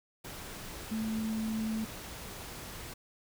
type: tone in noise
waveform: sine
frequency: 220 Hz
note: A3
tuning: in tune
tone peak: -31 dBFS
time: 0.91-1.85 s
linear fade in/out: 10 ms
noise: pink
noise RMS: -44 dBFS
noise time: 0.24-2.94 s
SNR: +10 dB
effects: none